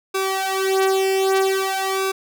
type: tone with flanger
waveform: sawtooth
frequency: 384.2 Hz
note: G4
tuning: 35 cents flat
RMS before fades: -20 dBFS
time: 0.14-2.12 s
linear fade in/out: 10 ms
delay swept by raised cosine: 0.8 to 3 ms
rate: 0.52 Hz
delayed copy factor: +0.9
effects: none